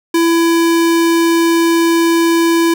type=tone; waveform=square; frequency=334 Hz; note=E4; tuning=23 cents sharp; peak=-10 dBFS; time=0.14-2.74 s; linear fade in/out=5 ms; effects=none